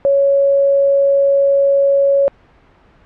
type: tone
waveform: sine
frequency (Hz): 556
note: C#5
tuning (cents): +5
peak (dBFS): -9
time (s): 0.05-2.28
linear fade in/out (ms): 0
effects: pink hiss -49 dBFS RMS until 3.05 s + low-pass 2000 Hz 12 dB/octave